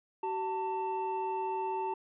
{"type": "tone pair together", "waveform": "triangle", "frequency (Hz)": [380.3, 892], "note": ["F#4", "A5"], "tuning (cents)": [48, 23], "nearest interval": "octave + minor third", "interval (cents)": 1475, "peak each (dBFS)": [-34, -31], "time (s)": [0.23, 1.94], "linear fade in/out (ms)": 5, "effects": ["resampled to 8000 Hz"]}